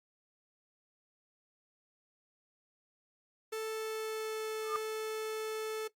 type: tone with pitch glide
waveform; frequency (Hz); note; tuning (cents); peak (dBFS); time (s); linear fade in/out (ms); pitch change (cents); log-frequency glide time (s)
45% pulse; 440 to 436.5; A4 to A4; 0 to -14; -35; 3.52-5.88; 10; -14; 3.67-4.47
type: tone with exponential growth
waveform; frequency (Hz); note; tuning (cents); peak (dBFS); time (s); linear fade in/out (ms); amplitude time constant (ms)
sine; 1217; D#6; -39; -28; 4.59-4.76; 0; 35
effects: noise-tail reverb RT60 0.1 s tail -17 dB re dry + Opus 48 kbps